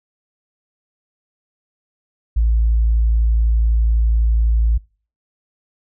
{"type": "tone", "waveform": "sine", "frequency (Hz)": 56, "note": "A1", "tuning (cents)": 31, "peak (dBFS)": -11, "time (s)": [2.36, 4.78], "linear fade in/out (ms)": 10, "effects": ["noise-tail reverb RT60 0.4 s tail -25 dB re dry", "tanh soft clip ceiling -8 dBFS"]}